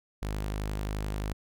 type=tone; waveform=sawtooth; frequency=51.5 Hz; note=G#1; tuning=14 cents flat; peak=-27 dBFS; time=0.22-1.33 s; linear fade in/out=5 ms; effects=none